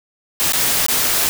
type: noise with dropouts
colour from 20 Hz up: white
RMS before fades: -17 dBFS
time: 0.4-1.29 s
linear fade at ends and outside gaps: 0 ms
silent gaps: 0.522-0.534 / 0.864-0.884 s
effects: none